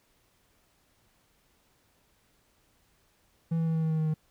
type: tone with pitch steps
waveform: triangle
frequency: 164.81 / 163.48 / 162.17 / 160.86 / 159.56 / 158.28 / 157 / 155.74 Hz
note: E3 / E3 / E3 / E3 / D#3 / D#3 / D#3 / D#3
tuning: 0 / -14 / -28 / -42 / +44 / +30 / +16 / +2 cents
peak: -23 dBFS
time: 3.51-4.142 s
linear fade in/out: 10 ms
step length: 79 ms
effects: pink hiss -68 dBFS RMS until 4.3 s